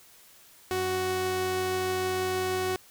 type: tone pair together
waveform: sawtooth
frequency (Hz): 94.37 / 371.2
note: F#2 / F#4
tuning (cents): +35 / +6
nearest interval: 2 octaves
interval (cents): 2371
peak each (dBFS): -34 / -23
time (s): 0.71-2.76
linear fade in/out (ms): 0
effects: white hiss -55 dBFS RMS until 2.9 s